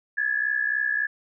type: tone pair together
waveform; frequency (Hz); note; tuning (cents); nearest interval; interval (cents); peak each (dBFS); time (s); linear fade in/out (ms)
sine; 1667 / 1730.5; G#6 / A6; +6 / -29; minor second; 65; -25; 0.17-1.07; 10
effects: none